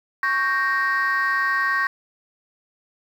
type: chord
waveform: sine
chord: G diminished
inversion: second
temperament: equal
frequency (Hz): 1108.7 / 1568 / 1864.7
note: Db6 / G6 / Bb6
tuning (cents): 0 / 0 / 0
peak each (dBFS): -22 / -22 / -21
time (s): 0.23-1.87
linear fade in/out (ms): 2
effects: tanh soft clip ceiling -14 dBFS + 8-bit